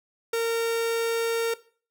45% pulse tone, 459.7 Hz, A#4, 24 cents flat, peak -23 dBFS, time 0.33-1.54 s, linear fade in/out 5 ms, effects noise-tail reverb RT60 0.4 s tail -17 dB re dry

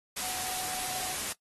sine tone in noise, 740 Hz, F#5, in tune, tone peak -40 dBFS, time 0.22-1.15 s, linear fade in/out 10 ms, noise white, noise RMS -34 dBFS, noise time 0.16-1.33 s, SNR -9 dB, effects noise-tail reverb RT60 0.1 s tail -20 dB re dry + AAC 32 kbps

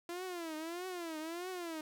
sawtooth tone with vibrato, 339.5 Hz, F4, 49 cents flat, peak -36 dBFS, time 0.09-1.81 s, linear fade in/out 2 ms, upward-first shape triangle, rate 1.6 Hz, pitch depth 180 cents each way, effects none

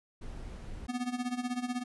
brown noise, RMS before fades -42 dBFS, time 0.21-0.87 s, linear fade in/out 10 ms
square tone with tremolo, 246.9 Hz, B3, in tune, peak -30 dBFS, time 0.88-1.84 s, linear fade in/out 20 ms, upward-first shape sine, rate 16 Hz, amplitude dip 80%
effects resampled to 24000 Hz

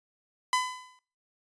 sawtooth tone with exponential decay, 1008 Hz, B5, 35 cents sharp, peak -18 dBFS, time 0.53-0.99 s, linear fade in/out 1 ms, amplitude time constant 100 ms, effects noise-tail reverb RT60 0.4 s tail -18 dB re dry + resampled to 22050 Hz

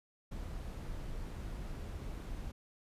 brown noise, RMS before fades -42 dBFS, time 0.31-2.52 s, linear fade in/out 10 ms, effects resampled to 32000 Hz

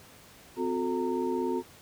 sine tone cluster, 257.4 / 362.2 / 439.2 / 920 Hz, C4 / F#4 / A4 / A#5, -28 / -37 / -3 / -23 cents, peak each -32 / -30 / -34 / -36 dBFS, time 0.56-1.63 s, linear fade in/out 50 ms, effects pink hiss -53 dBFS RMS until 1.81 s + high-pass 60 Hz 12 dB/octave

